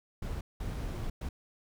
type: noise bursts at uneven times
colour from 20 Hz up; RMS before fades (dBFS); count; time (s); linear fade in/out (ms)
brown; -36; 3; 0.22-0.41 / 0.6-1.1 / 1.21-1.29; 5
effects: none